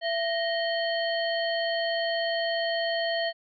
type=harmonic tone with a mistuned harmonic; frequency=622.3 Hz; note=D#5; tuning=in tune; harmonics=1 / 3 / 5 / 7; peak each=-27 / -32 / -34 / -35 dBFS; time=0.01-3.33 s; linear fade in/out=50 ms; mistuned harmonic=1; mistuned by=+130 cents; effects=none